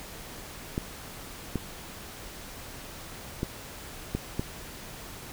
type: clicks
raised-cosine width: 3 ms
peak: -15 dBFS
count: 5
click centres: 0.779 / 1.557 / 3.431 / 4.15 / 4.395 s
effects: pink hiss -43 dBFS RMS until 5.32 s

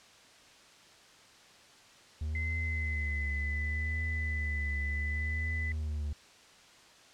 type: tone with vibrato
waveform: triangle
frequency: 76 Hz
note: D#2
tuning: 40 cents flat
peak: -30 dBFS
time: 2.21-6.13 s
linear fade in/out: 5 ms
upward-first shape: triangle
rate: 0.68 Hz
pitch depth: 110 cents each way
type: tone with pitch glide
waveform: sine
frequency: 2058 to 2002 Hz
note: C7 to B6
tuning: -29 to +23 cents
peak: -35 dBFS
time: 2.35-5.72 s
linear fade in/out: 2 ms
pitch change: -48 cents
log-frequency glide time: 2.54-3.62 s
effects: white hiss -57 dBFS RMS until 7.13 s + low-pass 6000 Hz 12 dB/octave

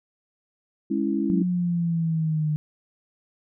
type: chord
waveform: sine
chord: C# minor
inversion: second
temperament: equal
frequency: 207.7 / 277.2 / 329.6 Hz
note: G#3 / C#4 / E4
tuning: 0 / 0 / 0 cents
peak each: -26 dBFS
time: 0.9-1.43 s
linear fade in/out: 10 ms
type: exponential sweep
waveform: sine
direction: down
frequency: 185.2 to 150.8 Hz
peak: -21 dBFS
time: 1.3-2.56 s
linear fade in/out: 0 ms
effects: none

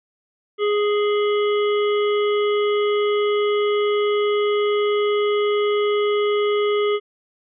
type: harmonic tone with a mistuned harmonic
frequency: 415.3 Hz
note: G#4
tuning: in tune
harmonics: 1 / 3 / 5 / 7 / 8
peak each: -17 / -27 / -31 / -34 / -35 dBFS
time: 0.58-7 s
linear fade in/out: 50 ms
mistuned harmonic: 7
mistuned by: +32 cents
effects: none

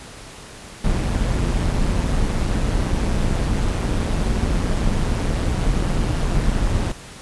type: noise with amplitude modulation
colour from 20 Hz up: brown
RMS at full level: -17 dBFS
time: 0.84-6.92 s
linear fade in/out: 5 ms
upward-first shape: sine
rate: 179 Hz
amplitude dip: 60%
effects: pink hiss -39 dBFS RMS until 7.21 s + resampled to 24000 Hz

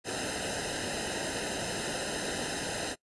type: noise with comb filter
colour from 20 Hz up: pink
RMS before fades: -34 dBFS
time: 0.04-2.96 s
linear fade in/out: 50 ms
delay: 0.88 ms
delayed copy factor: -0.9
effects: noise-tail reverb RT60 0.1 s tail -22 dB re dry + resampled to 24000 Hz

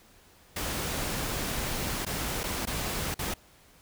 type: noise with dropouts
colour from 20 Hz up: pink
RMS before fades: -32 dBFS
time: 0.56-3.34 s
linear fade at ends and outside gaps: 5 ms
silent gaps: 2.051-2.064 / 2.434-2.438 / 2.655-2.671 / 3.143-3.19 s
effects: pink hiss -58 dBFS RMS until 3.81 s

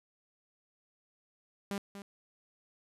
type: tone with echo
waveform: sawtooth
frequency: 199.7 Hz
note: G3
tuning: 32 cents sharp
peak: -30 dBFS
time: 1.71-1.78 s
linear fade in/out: 0 ms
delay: 240 ms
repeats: 1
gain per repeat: -10 dB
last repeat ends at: 2.02 s
effects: resampled to 32000 Hz + 12-bit

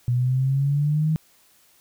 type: exponential sweep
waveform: sine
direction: up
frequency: 121 to 159.3 Hz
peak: -18 dBFS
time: 0.08-1.16 s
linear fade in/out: 0 ms
effects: white hiss -58 dBFS RMS until 1.8 s

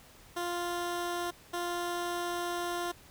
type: tone bursts at uneven times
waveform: 15% pulse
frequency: 349.2 Hz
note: F4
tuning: in tune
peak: -26 dBFS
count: 2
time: 0.36-1.31 / 1.53-2.92 s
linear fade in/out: 10 ms
effects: pink hiss -56 dBFS RMS until 3.1 s

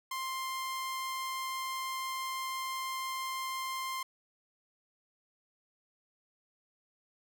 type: tone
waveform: sawtooth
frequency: 1051 Hz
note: C6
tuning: 7 cents sharp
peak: -31 dBFS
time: 0.11-4.03 s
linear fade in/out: 5 ms
effects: none

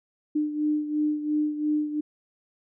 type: beating tone pair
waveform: sine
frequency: 300.5 / 303.4 Hz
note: D4 / D#4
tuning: +40 / -44 cents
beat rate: 2.9 Hz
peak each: -24 / -30 dBFS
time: 0.35-2.01 s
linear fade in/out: 10 ms
effects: none

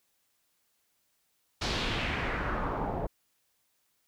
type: noise with low-pass filter sweep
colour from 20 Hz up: pink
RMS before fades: -32 dBFS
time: 1.61-3.07 s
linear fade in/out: 10 ms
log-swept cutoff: 4900 to 660 Hz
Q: 2
effects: white hiss -74 dBFS RMS until 4.07 s

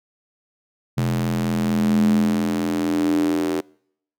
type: tone with high-pass filter sweep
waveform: square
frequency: 42.19 Hz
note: E1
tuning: 41 cents sharp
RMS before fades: -20 dBFS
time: 0.97-3.61 s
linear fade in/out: 10 ms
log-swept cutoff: 150 to 340 Hz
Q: 7.4
effects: noise-tail reverb RT60 0.7 s tail -26 dB re dry

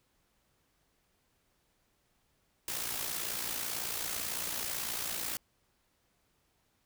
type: noise with amplitude modulation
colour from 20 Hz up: white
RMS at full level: -34 dBFS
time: 2.68-5.37 s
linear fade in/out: 2 ms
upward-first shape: sine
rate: 58.1 Hz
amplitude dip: 55%
effects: pink hiss -74 dBFS RMS until 6.85 s

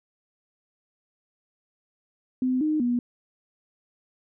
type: tone with pitch steps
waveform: sine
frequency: 255.6 / 307.5 / 242.7 Hz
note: C4 / D#4 / B3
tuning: -40 / -20 / -30 cents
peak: -21 dBFS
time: 2.42-2.99 s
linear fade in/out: 2 ms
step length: 190 ms
effects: none

